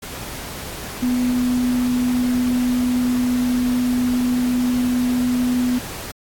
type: tone in noise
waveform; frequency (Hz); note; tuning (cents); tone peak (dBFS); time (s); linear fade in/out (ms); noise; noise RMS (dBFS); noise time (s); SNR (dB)
sine; 248; B3; +7; -16; 1.02-5.79; 10; pink; -32; 0.02-6.12; +13
effects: AAC 64 kbps